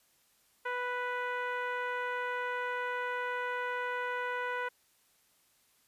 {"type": "tone with low-pass filter", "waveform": "10% pulse", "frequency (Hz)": 493.9, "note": "B4", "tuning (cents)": 0, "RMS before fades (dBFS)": -35, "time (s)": [0.65, 4.69], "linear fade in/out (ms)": 10, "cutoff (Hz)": 1600, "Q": 1.3, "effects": ["white hiss -69 dBFS RMS until 5.87 s", "resampled to 32000 Hz"]}